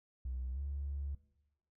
triangle tone with pitch glide, 63.4 to 70.35 Hz, B1 to C#2, +46 to +26 cents, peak -33 dBFS, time 0.25-1.15 s, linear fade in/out 5 ms, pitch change +180 cents, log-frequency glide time 0.53-0.59 s, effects noise-tail reverb RT60 1.0 s tail -21 dB re dry + tanh soft clip ceiling -34 dBFS

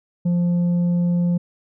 sine tone with tanh clipping, 174.61 Hz, F3, in tune, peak -17 dBFS, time 0.25-1.38 s, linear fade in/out 10 ms, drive 4 dB, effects none

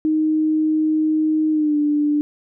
sine tone with pitch glide, 311.1 to 295.5 Hz, D#4 to D4, 0 to +11 cents, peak -15 dBFS, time 0.05-2.21 s, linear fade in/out 0 ms, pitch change -89 cents, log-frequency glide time 1.51-1.77 s, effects none

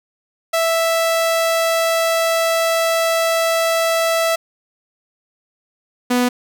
sawtooth tone pair in turn, 659.3 / 247 Hz, E5 / B3, 0 / 0 cents, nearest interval octave + perfect fourth, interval 1700 cents, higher first, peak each -11 / -10 dBFS, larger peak second, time 0.53-4.36 / 6.1-6.29 s, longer first, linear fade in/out 10 ms, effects none

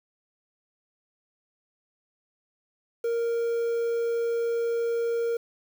triangle tone with quantisation, 466.2 Hz, A#4, in tune, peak -22 dBFS, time 3.04-5.37 s, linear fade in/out 5 ms, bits 8, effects none

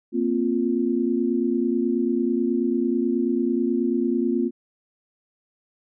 sine chord, Bb suspended second, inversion none, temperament equal with one note detuned, 232.4 / 261.6 / 349.2 Hz, Bb3 / C4 / F4, -5 / 0 / 0 cents, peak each -24 dBFS, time 0.12-4.51 s, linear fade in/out 50 ms, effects none

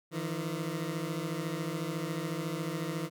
20% pulse beating tone pair, 155.5 / 169.5 Hz, D#3 / E3, -1 / +49 cents, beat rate 14 Hz, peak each -31 dBFS, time 0.11-3.1 s, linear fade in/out 50 ms, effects none

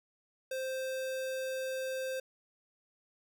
square tone, 523.3 Hz, C5, in tune, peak -35 dBFS, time 0.51-2.2 s, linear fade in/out 5 ms, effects none

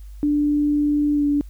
sine tone with pitch glide, 293.7 to 289 Hz, D4 to D4, 0 to -28 cents, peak -16 dBFS, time 0.23-1.41 s, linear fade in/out 0 ms, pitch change -28 cents, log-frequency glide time 1.13-1.25 s, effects added 50 Hz sine -35 dBFS peak until 1.49 s + white hiss -59 dBFS RMS until 1.49 s

